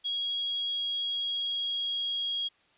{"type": "tone with pitch glide", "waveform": "sine", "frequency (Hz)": [3304, 3283], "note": ["G#7", "G#7"], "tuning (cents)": [-10, -21], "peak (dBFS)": -28, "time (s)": [0.04, 2.49], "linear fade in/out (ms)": 20, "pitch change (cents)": -11, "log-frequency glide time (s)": [0.5, 2.36], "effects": ["white hiss -65 dBFS RMS until 2.77 s", "resampled to 8000 Hz"]}